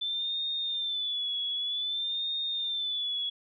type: tone with vibrato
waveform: sine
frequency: 3517 Hz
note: A7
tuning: 1 cent flat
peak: -29 dBFS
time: 0.01-3.3 s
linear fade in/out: 10 ms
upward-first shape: sine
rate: 0.53 Hz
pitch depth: 77 cents each way
effects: none